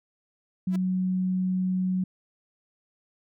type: tone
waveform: sine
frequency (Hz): 185.1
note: F#3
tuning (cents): +1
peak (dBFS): -23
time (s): 0.67-2.04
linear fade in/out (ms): 5
type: tone with exponential growth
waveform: sawtooth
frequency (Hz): 332.5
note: E4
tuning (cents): +15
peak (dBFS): -31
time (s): 0.68-0.76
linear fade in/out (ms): 5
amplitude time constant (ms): 17
effects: none